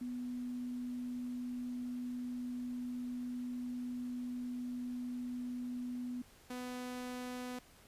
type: tone pair in turn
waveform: sine / sawtooth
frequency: 246.9 / 249.3 Hz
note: B3 / B3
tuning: 0 / +16 cents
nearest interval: unison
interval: 16 cents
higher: second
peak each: -38 / -37 dBFS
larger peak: second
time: 0.01-6.22 / 6.5-7.59 s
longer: first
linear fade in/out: 5 ms
effects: pink hiss -62 dBFS RMS until 7.87 s + resampled to 32000 Hz